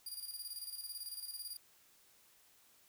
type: tone with tremolo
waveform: 15% pulse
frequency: 4800 Hz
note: D8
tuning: 37 cents sharp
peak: -35 dBFS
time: 0.06-1.57 s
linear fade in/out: 5 ms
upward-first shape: square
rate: 18 Hz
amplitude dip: 60%
effects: white hiss -67 dBFS RMS until 2.88 s